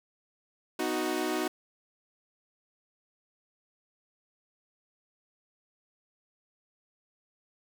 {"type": "chord", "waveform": "sawtooth", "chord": "B major", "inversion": "none", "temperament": "equal with one note detuned", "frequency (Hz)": [249.4, 311.1, 370], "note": ["B3", "D#4", "F#4"], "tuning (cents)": [17, 0, 0], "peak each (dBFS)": [-33, -28, -28], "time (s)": [0.79, 1.48], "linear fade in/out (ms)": 5, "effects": ["9-bit"]}